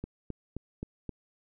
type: click train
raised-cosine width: 3 ms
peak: -23 dBFS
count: 5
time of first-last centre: 0.04-1.093 s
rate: 3.8 Hz
effects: none